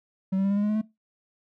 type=tone with pitch steps; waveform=triangle; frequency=190 / 193.66 / 197.38 / 201.2 / 205.1 / 209 / 213 / 217.1 Hz; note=F#3 / G3 / G3 / G3 / G#3 / G#3 / G#3 / A3; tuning=+46 / -21 / +12 / +45 / -21 / +11 / +44 / -23 cents; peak=-20 dBFS; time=0.32-0.816 s; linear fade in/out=10 ms; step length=62 ms; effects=noise-tail reverb RT60 0.2 s tail -19 dB re dry